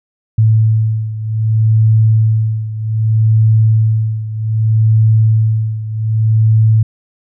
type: beating tone pair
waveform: sine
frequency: 110 / 110.64 Hz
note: A2 / A2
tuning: 0 / +10 cents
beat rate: 0.64 Hz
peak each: -10 / -14 dBFS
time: 0.38-6.83 s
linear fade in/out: 5 ms
effects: none